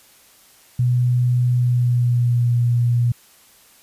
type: tone with pitch glide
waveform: sine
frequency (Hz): 123.47 to 120.09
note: B2 to B2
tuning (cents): 0 to -48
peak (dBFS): -14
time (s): 0.79-3.12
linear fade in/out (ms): 5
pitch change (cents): -48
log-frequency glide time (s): 1.53-2.53
effects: white hiss -51 dBFS RMS until 3.82 s + resampled to 32000 Hz